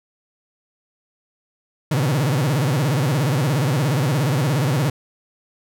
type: tone with vibrato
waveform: 40% pulse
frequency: 138.59 Hz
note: C#3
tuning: in tune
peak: -16 dBFS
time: 1.91-4.9 s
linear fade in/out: 5 ms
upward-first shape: sine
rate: 17 Hz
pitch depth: 250 cents each way
effects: none

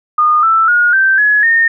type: tone with pitch steps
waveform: sine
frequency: 1223 / 1326 / 1437.7 / 1558.8 / 1690.1 / 1832.4 Hz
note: D#6 / E6 / F6 / G6 / G#6 / A#6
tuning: -30 / +10 / +50 / -10 / +30 / -30 cents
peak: -7 dBFS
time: 0.18-1.68 s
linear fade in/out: 5 ms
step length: 250 ms
effects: none

